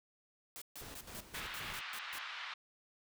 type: noise bursts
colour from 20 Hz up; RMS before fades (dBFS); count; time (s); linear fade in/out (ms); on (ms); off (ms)
white; -48; 9; 0.56-2.184; 0; 56; 140
type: noise with tremolo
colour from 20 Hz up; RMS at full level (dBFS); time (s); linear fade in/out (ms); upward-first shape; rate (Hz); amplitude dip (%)
pink; -49; 0.81-1.81; 5; square; 3.8; 60
type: band-pass noise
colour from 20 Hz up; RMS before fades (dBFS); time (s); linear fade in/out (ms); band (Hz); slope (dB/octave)
pink; -45; 1.34-2.54; 5; 1100 to 3800; 24
effects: none